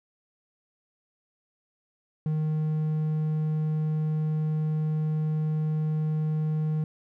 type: tone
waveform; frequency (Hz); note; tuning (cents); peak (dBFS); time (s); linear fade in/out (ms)
triangle; 154.9; D#3; -7; -22; 2.26-6.84; 2
effects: none